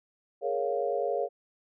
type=chord; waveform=sine; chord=Bb minor seventh; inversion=third; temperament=equal; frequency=415.3 / 466.2 / 554.4 / 698.5 Hz; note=Ab4 / Bb4 / Db5 / F5; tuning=0 / 0 / 0 / 0 cents; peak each=-33 / -32 / -31 / -33 dBFS; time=0.41-1.29 s; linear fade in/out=50 ms; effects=none